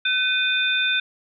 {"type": "tone cluster", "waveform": "sine", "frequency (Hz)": [1518, 2479, 3572], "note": ["F#6", "D#7", "A7"], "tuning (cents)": [44, -7, 25], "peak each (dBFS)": -23, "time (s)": [0.05, 1], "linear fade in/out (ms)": 5, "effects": []}